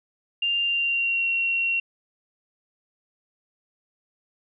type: tone with pitch glide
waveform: sine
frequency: 2794 to 2738 Hz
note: F7 to F7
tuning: 0 to -35 cents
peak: -21 dBFS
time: 0.42-1.8 s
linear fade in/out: 5 ms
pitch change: -35 cents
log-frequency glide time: 0.62-1.27 s
effects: none